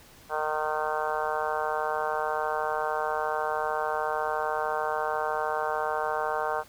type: harmonic tone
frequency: 153.7 Hz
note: D#3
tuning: 21 cents flat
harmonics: 3 / 4 / 5 / 6 / 7 / 8 / 9 / 10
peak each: -34 / -33 / -32 / -34 / -35 / -37 / -38 / -37 dBFS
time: 0.29-6.64 s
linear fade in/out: 50 ms
effects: pink hiss -53 dBFS RMS until 6.68 s